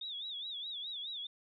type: tone with vibrato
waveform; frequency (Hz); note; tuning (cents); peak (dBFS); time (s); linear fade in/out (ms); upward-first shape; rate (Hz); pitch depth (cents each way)
sine; 3596; A7; +37; -39; 0.01-1.27; 5; sine; 4.8; 140
effects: none